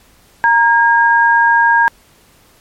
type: tone pair together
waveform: sine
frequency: 932.3 / 1623.1 Hz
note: A#5 / G#6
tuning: 0 / -40 cents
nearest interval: minor seventh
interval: 960 cents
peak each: -10 dBFS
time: 0.44-1.88 s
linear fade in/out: 0 ms
effects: pink hiss -49 dBFS RMS until 2.6 s + MP3 64 kbps